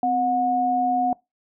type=tone pair together; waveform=sine; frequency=257.1 / 727.2 Hz; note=C4 / F#5; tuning=-30 / -30 cents; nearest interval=octave + tritone; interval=1800 cents; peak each=-26 / -19 dBFS; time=0.03-1.13 s; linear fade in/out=2 ms; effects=noise-tail reverb RT60 0.2 s tail -23 dB re dry